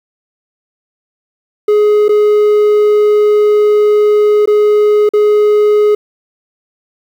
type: tone with dropouts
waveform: triangle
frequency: 419.4 Hz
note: G#4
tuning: 17 cents sharp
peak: -4 dBFS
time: 1.68-5.95 s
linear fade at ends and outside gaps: 5 ms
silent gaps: 2.083-2.091 / 4.458-4.474 / 5.091-5.135 s
effects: 7-bit